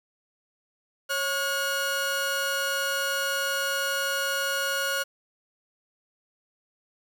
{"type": "tone pair together", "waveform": "sawtooth", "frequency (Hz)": [550.6, 1438], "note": ["C#5", "F#6"], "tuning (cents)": [-12, -50], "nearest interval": "octave + perfect fourth", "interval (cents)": 1662, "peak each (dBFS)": [-27, -23], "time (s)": [1.09, 5.04], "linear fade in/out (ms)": 20, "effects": ["9-bit"]}